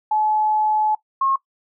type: tone pair in turn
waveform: sine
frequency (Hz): 857 / 1079.8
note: A5 / C#6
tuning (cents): -46 / -46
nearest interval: major third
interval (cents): 400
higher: second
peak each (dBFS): -16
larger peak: neither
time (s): 0.11-0.95 / 1.21-1.36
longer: first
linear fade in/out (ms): 5
effects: noise-tail reverb RT60 0.1 s tail -18 dB re dry